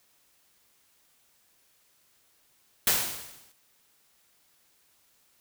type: noise with exponential decay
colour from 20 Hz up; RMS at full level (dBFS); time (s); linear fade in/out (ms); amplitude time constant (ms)
white; -21; 2.87-3.52; 2; 140
effects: white hiss -66 dBFS RMS until 5.4 s